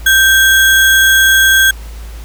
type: tone with sample-and-hold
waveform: sine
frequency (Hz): 1568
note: G6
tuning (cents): 0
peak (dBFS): -5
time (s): 0.06-1.71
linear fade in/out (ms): 5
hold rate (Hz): 4900
effects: added 55 Hz sine -25 dBFS peak until 2.24 s + pink hiss -38 dBFS RMS until 2.24 s